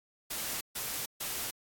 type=noise bursts; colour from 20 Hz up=white; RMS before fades=-36 dBFS; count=3; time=0.3-1.51 s; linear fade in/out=10 ms; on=310 ms; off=140 ms; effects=AAC 64 kbps